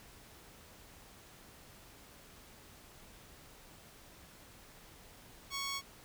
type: tone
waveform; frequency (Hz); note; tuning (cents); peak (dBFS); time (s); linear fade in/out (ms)
10% pulse; 1108.7; C#6; 0; -28; 5.5-5.82; 50
effects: pink hiss -57 dBFS RMS until 6.04 s